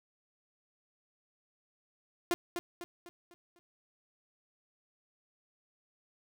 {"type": "tone with echo", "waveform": "sawtooth", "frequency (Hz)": 349.2, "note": "F4", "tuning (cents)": 0, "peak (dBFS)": -23, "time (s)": [2.31, 2.34], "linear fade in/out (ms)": 0, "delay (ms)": 250, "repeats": 5, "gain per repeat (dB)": -7, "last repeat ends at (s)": 3.59, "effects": []}